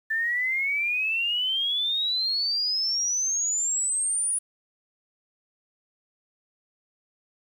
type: exponential sweep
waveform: sine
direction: up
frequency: 1760 to 9830 Hz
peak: -23 dBFS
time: 0.1-4.39 s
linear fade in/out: 10 ms
effects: 9-bit